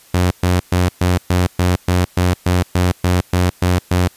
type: tone bursts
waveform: sawtooth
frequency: 90.1 Hz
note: F#2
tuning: 45 cents flat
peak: -8 dBFS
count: 14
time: 0.14-4.08 s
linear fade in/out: 5 ms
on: 170 ms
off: 120 ms
effects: white hiss -47 dBFS RMS until 4.16 s + resampled to 32000 Hz